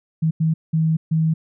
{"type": "tone bursts at uneven times", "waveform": "sine", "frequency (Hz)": 160, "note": "D#3", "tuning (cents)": 49, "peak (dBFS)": -15, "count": 4, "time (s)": [[0.22, 0.31], [0.4, 0.54], [0.73, 0.97], [1.11, 1.34]], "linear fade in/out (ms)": 10, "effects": []}